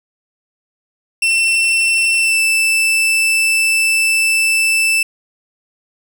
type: tone with pitch glide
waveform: 40% pulse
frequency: 2694 to 2646 Hz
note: E7 to E7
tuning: +37 to +6 cents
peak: -11 dBFS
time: 1.22-5.03 s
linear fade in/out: 5 ms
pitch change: -31 cents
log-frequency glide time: 2.16-2.41 s
effects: none